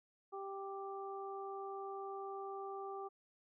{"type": "harmonic tone", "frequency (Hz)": 392, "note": "G4", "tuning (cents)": 0, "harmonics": [1, 2, 3], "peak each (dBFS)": [-45, -47, -49], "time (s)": [0.32, 3.09], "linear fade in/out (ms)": 20, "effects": []}